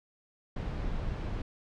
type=noise; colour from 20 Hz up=brown; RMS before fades=-34 dBFS; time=0.56-1.42 s; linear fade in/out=5 ms; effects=low-pass 4000 Hz 12 dB/octave